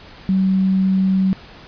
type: tone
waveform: sine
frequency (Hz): 190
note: F#3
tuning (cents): +46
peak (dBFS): -13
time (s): 0.29-1.33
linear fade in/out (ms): 0
effects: pink hiss -41 dBFS RMS until 1.67 s + resampled to 11025 Hz